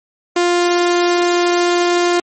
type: tone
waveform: sawtooth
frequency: 350.4 Hz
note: F4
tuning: 6 cents sharp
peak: -8 dBFS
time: 0.36-2.2 s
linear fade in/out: 5 ms
effects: MP3 32 kbps